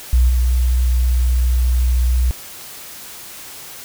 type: tone with level steps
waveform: sine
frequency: 61.74 Hz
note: B1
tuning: in tune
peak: -9 / -12 dBFS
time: 0.13-2.31 s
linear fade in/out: 0 ms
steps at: 0.28 s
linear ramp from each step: 20 ms
effects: white hiss -35 dBFS RMS until 3.84 s